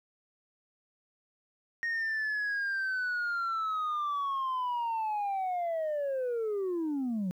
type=linear sweep; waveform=sine; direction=down; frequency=1864.7 to 174.61 Hz; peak=-27 dBFS; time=1.83-7.31 s; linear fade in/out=0 ms; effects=tanh soft clip ceiling -28 dBFS + 11-bit